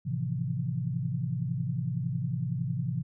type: chord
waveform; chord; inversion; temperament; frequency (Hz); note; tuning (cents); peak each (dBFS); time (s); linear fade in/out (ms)
sine; F major seventh; first; just; 109.13 / 130.96 / 163.7 / 174.61; A2 / C3 / E3 / F3; -14 / +2 / -12 / 0; -36 / -31 / -34 / -37; 0.05-3.03; 20
effects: none